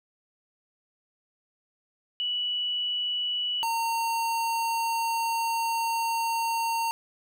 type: tone pair in turn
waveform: sine / square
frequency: 2949 / 916.4 Hz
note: F#7 / A#5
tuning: -6 / -30 cents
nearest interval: octave + minor sixth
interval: 2024 cents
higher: first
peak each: -26 / -26 dBFS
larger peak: neither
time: 2.2-3.63 / 3.63-6.91 s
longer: second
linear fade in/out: 0 ms
effects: none